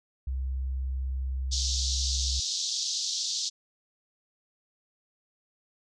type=tone; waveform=sine; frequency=65.41 Hz; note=C2; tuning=in tune; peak=-28 dBFS; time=0.27-2.4 s; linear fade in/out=5 ms
type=band-pass noise; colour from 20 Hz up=white; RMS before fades=-31 dBFS; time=1.51-3.5 s; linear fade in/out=20 ms; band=3600 to 6500 Hz; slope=48 dB/octave
effects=none